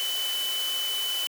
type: tone in noise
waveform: sine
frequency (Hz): 3000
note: F#7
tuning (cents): +23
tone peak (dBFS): -27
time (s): 0-1.27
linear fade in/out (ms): 0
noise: white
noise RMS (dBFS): -34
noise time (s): 0-1.27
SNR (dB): +4
effects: high-pass 400 Hz 12 dB/octave